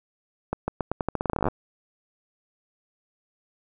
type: accelerating click train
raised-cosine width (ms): 1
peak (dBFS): -11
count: 20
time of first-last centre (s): 0.53-1.484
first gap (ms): 150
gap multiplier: 0.85
effects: none